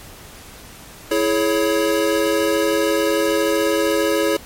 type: chord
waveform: square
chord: C# minor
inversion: first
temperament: equal with one note detuned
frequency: 329.6 / 422.8 / 554.4 Hz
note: E4 / G#4 / C#5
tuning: 0 / +31 / 0 cents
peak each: -21 dBFS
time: 1.11-4.37 s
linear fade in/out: 5 ms
effects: pink hiss -40 dBFS RMS until 4.45 s + MP3 64 kbps